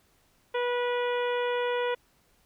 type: harmonic tone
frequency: 487.9 Hz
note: B4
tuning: 21 cents flat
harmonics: 1 / 2 / 3 / 4 / 5 / 6 / 7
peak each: -27 / -33 / -37 / -39 / -41 / -43 / -44 dBFS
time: 0.54-1.95 s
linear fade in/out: 10 ms
effects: pink hiss -66 dBFS RMS until 2.45 s